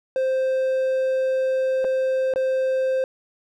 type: tone with dropouts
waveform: triangle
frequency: 523.3 Hz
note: C5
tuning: in tune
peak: -17 dBFS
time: 0.16-3.04 s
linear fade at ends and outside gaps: 1 ms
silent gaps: 1.844-1.848 / 2.338-2.359 s
effects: none

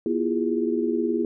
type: tone cluster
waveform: sine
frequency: 240.9 / 332.8 / 352 / 409.3 Hz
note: B3 / E4 / F4 / G#4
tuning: -43 / +17 / +14 / -25 cents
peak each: -27 / -25 / -29 / -27 dBFS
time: 0.06-1.25 s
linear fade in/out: 2 ms
effects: none

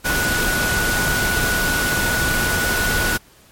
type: tone in noise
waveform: sine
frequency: 1469 Hz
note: F#6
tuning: 13 cents flat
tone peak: -20 dBFS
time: 0.04-3.18 s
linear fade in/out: 20 ms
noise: pink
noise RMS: -21 dBFS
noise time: 0.04-3.18 s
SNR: -2 dB
effects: pink hiss -50 dBFS RMS until 3.51 s + MP3 64 kbps

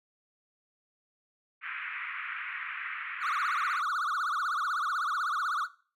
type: band-pass noise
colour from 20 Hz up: white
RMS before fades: -38 dBFS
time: 1.61-3.82 s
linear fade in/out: 50 ms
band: 1200 to 2400 Hz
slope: 48 dB/octave
type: tone with vibrato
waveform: triangle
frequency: 1284 Hz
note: E6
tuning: 46 cents flat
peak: -26 dBFS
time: 3.2-5.68 s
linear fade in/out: 50 ms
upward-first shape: triangle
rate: 16 Hz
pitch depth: 280 cents each way
effects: noise-tail reverb RT60 0.4 s tail -17 dB re dry

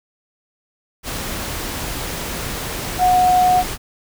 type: tone in noise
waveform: sine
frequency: 730 Hz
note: F#5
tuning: 24 cents flat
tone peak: -11 dBFS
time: 2.98-3.64 s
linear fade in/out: 50 ms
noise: pink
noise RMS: -26 dBFS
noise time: 1.03-3.78 s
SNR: +12 dB
effects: none

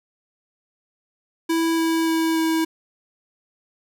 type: tone with pitch steps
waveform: square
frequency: 328.9 / 327 / 325.1 / 323.2 Hz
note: E4 / E4 / E4 / E4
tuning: -4 / -14 / -24 / -34 cents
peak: -19 dBFS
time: 1.49-2.65 s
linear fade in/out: 10 ms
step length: 290 ms
effects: none

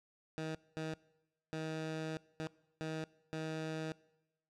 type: tone bursts at uneven times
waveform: 15% pulse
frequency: 158.3 Hz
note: D#3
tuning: 30 cents sharp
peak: -32 dBFS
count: 6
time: 0.38-0.55 / 0.77-0.94 / 1.53-2.17 / 2.4-2.47 / 2.81-3.04 / 3.33-3.92 s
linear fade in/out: 0 ms
effects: noise-tail reverb RT60 0.9 s tail -22 dB re dry + low-pass 6000 Hz 12 dB/octave

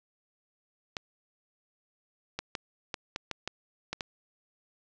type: clicks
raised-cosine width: 0.2 ms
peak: -16 dBFS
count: 9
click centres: 0.968 / 2.39 / 2.552 / 2.942 / 3.161 / 3.313 / 3.476 / 3.93 / 4.008 s
effects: resampled to 16000 Hz + 8-bit

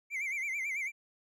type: tone with vibrato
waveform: triangle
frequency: 2204 Hz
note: C#7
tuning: 11 cents flat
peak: -31 dBFS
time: 0.1-0.92 s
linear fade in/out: 50 ms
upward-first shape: sine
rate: 9.1 Hz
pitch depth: 130 cents each way
effects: none

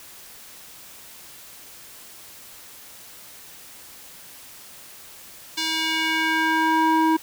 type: tone with band-pass filter sweep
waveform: square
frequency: 320.1 Hz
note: D#4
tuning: 49 cents sharp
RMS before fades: -21 dBFS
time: 5.57-7.17 s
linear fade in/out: 10 ms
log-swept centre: 4300 to 680 Hz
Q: 1.5
effects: white hiss -44 dBFS RMS until 7.22 s

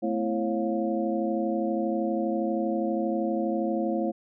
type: tone cluster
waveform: sine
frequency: 219.9 / 252.4 / 334.1 / 543 / 705 Hz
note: A3 / B3 / E4 / C#5 / F5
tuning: -1 / +38 / +23 / -36 / +16 cents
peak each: -29 / -35 / -29 / -31 / -34 dBFS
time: 0.02-4.12 s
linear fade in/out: 20 ms
effects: none

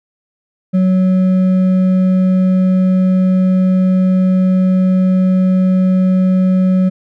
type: tone with hard clipping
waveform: triangle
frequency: 185.8 Hz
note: F#3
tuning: 7 cents sharp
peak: -10 dBFS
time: 0.73-6.9 s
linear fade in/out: 20 ms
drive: 8 dB
effects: none

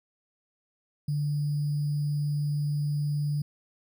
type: tone with sample-and-hold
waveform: sine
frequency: 146.83 Hz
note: D3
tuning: in tune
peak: -25 dBFS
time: 1.08-3.42 s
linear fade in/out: 5 ms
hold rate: 4900 Hz
effects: none

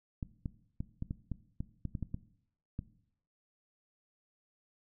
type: clicks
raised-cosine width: 5 ms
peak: -24 dBFS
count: 12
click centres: 0.228 / 0.458 / 0.805 / 1.024 / 1.109 / 1.317 / 1.605 / 1.853 / 1.952 / 2.027 / 2.144 / 2.791 s
effects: noise-tail reverb RT60 0.7 s tail -17 dB re dry

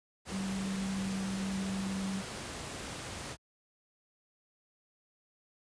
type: tone in noise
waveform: sine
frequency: 192.9 Hz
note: G3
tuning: 28 cents flat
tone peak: -33 dBFS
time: 0.3-2.23 s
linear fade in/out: 50 ms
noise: pink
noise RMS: -41 dBFS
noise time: 0.25-3.37 s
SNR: +5 dB
effects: high-pass 60 Hz 12 dB/octave + resampled to 22050 Hz

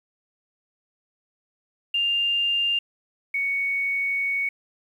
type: tone pair in turn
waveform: sine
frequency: 2799 / 2227 Hz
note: F7 / C#7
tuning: +3 / +7 cents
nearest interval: major third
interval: 396 cents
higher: first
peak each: -20 / -22 dBFS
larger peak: first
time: 1.94-2.79 / 3.34-4.49 s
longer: second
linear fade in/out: 5 ms
effects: 9-bit

